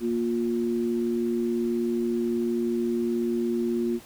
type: tone pair together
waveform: sine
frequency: 235.1 / 353.7 Hz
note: A#3 / F4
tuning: +15 / +22 cents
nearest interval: perfect fifth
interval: 707 cents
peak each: -26 dBFS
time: 0-4 s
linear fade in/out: 50 ms
effects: pink hiss -49 dBFS RMS until 4.05 s